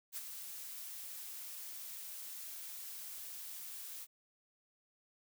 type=noise with ADSR envelope; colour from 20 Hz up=blue; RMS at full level=-41 dBFS; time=0.12-4.07 s; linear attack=50 ms; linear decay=26 ms; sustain=-6 dB; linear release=43 ms; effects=none